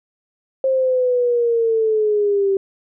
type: linear sweep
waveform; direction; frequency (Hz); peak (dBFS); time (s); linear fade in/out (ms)
sine; down; 533 to 386.5; -14; 0.64-2.57; 2
effects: none